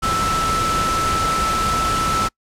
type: tone in noise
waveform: sine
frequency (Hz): 1318.5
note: E6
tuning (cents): 0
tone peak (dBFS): -18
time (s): 0.02-2.29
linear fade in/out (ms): 20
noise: pink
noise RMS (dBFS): -23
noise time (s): 0.02-2.29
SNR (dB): +2
effects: noise-tail reverb RT60 0.1 s tail -26 dB re dry + low-pass 9000 Hz 12 dB/octave